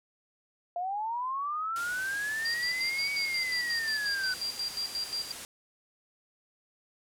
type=linear two-way sweep; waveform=sine; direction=up then down; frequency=687 to 2262 to 1489 Hz; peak=-30 dBFS; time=0.76-4.34 s; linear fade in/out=2 ms; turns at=3.11 s
type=low-pass noise; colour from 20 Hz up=white; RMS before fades=-44 dBFS; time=1.76-5.45 s; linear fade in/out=0 ms; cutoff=11000 Hz; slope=24 dB/octave
type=tone with tremolo; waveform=sine; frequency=4751 Hz; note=D8; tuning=19 cents sharp; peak=-30 dBFS; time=2.45-5.32 s; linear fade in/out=5 ms; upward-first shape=square; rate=5.6 Hz; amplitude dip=75%
effects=none